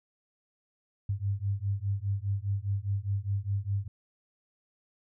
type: beating tone pair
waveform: sine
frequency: 97.3 / 102.2 Hz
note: G2 / G#2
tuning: -12 / -27 cents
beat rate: 4.9 Hz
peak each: -31 / -31 dBFS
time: 1.09-3.88 s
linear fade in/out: 5 ms
effects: none